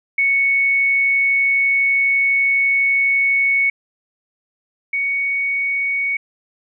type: tone pair in turn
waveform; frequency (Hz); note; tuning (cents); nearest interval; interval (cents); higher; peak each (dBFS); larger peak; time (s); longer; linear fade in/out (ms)
sine; 2217 / 2231; C#7 / C#7; 0 / +11; unison; 11; second; -13 / -17; first; 0.18-3.7 / 4.93-6.17; first; 5
effects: none